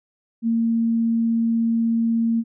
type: tone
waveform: sine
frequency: 229.1 Hz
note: A#3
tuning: 30 cents flat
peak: -17 dBFS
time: 0.42-2.44 s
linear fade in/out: 50 ms
effects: none